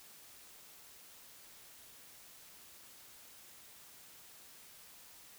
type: silence
effects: white hiss -57 dBFS RMS until 5.38 s